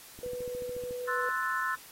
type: click train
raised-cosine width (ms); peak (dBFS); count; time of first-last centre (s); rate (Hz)
3; -34; 11; 0.19-0.909; 13.9
type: tone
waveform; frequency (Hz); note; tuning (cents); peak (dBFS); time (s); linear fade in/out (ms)
sine; 493.9; B4; 0; -34; 0.23-1.29; 2
type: chord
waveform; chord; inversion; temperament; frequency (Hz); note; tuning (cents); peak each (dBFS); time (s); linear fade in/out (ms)
sine; F# half-diminished seventh; second; equal; 1046.5 / 1318.5 / 1480 / 1760; C6 / E6 / F#6 / A6; 0 / 0 / 0 / 0; -34; 1.07-1.76; 20
effects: white hiss -51 dBFS RMS until 1.91 s + AAC 48 kbps